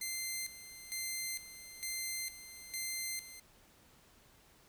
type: tone with tremolo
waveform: 10% pulse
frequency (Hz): 2081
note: C7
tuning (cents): -10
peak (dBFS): -28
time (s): 0.01-3.4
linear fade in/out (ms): 5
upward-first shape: square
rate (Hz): 1.1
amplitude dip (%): 75
effects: pink hiss -64 dBFS RMS until 4.68 s